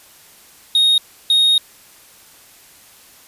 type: tone bursts at uneven times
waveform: triangle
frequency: 3729 Hz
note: A#7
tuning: in tune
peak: -9 dBFS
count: 2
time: 0.75-0.98 / 1.3-1.58 s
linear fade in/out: 2 ms
effects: white hiss -46 dBFS RMS until 3.27 s + resampled to 32000 Hz